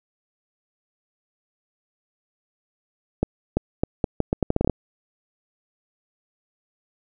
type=accelerating click train; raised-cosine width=2 ms; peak=-6 dBFS; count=13; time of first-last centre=3.23-4.697 s; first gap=340 ms; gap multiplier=0.78; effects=none